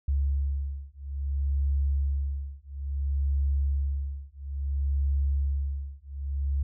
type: beating tone pair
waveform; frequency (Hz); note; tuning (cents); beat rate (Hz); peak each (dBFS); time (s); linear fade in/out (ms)
sine; 69.3 / 69.89; C#2 / C#2; 0 / +15; 0.59; -28; 0.08-6.63; 5
effects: none